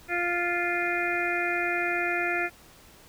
harmonic tone, 349.2 Hz, F4, in tune, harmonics 1 / 2 / 4 / 5 / 6 / 7, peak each -32 / -32 / -32 / -32 / -32 / -32 dBFS, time 0.08-2.5 s, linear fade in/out 50 ms, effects pink hiss -53 dBFS RMS until 3.08 s

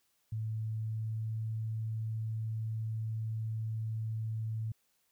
sine tone with pitch glide, 110 to 110.77 Hz, A2 to A2, 0 to +12 cents, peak -33 dBFS, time 0.32-4.72 s, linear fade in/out 5 ms, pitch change +12 cents, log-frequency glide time 0.78-1.42 s, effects white hiss -75 dBFS RMS until 5.11 s

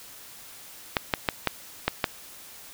clicks, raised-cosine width 0.3 ms, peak -5 dBFS, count 6, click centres 0.968 / 1.138 / 1.288 / 1.473 / 1.88 / 2.042 s, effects white hiss -46 dBFS RMS until 2.73 s

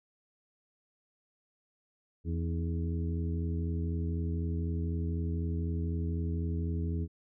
harmonic tone with a mistuned harmonic, 84 Hz, E2, 33 cents sharp, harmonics 1 / 2 / 3 / 4 / 5, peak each -31 / -37 / -41 / -43 / -45 dBFS, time 2.24-7.08 s, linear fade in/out 50 ms, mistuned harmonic 4, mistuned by -63 cents, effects none

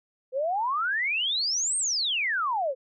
sine exponential two-way sweep, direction up then down, 496.4 to 8750 to 496.4 Hz, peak -24 dBFS, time 0.32-2.75 s, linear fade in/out 50 ms, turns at 1.77 s, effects none

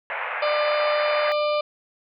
white band-pass noise, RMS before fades -29 dBFS, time 0.1-1.32 s, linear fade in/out 0 ms, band 530 to 2400 Hz, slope 48 dB/octave
harmonic tone, 597 Hz, D5, 28 cents sharp, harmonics 1 / 2 / 4 / 5 / 6 / 7 / 8, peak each -21 / -27 / -33 / -37 / -39 / -40 / -40 dBFS, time 0.42-1.61 s, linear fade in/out 5 ms
effects none

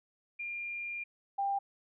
sine tone pair in turn, 2400 / 794.5 Hz, D7 / G5, +37 / +23 cents, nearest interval octave + perfect fifth, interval 1914 cents, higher first, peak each -36 / -29 dBFS, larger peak second, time 0.39-1.04 / 1.38-1.59 s, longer first, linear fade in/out 10 ms, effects none

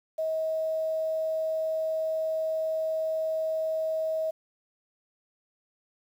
sine tone with quantisation, 637 Hz, D#5, 41 cents sharp, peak -26 dBFS, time 0.18-4.31 s, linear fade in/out 10 ms, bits 9, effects none

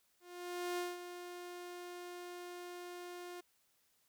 sawtooth tone with ADSR envelope, 354.2 Hz, F4, 24 cents sharp, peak -32 dBFS, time 0.2-3.41 s, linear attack 580 ms, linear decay 190 ms, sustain -10 dB, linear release 10 ms, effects white hiss -75 dBFS RMS until 4.08 s

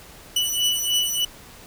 sawtooth beating tone pair, 2960 / 2963.3 Hz, F#7 / F#7, 0 / +2 cents, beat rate 3.3 Hz, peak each -20 dBFS, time 0.36-1.25 s, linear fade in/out 5 ms, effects pink hiss -45 dBFS RMS until 1.66 s

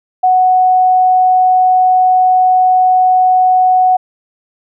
sine tone, 740 Hz, F#5, in tune, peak -6 dBFS, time 0.23-3.97 s, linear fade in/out 10 ms, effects none

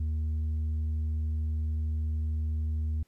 triangle tone with tanh clipping, 77.78 Hz, D#2, in tune, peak -28 dBFS, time 0-3.03 s, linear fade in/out 5 ms, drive 8 dB, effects pink hiss -71 dBFS RMS until 3.07 s + resampled to 32000 Hz

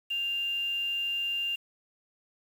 sine tone with quantisation, 2794 Hz, F7, in tune, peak -28 dBFS, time 0.1-1.56 s, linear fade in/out 10 ms, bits 8, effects none

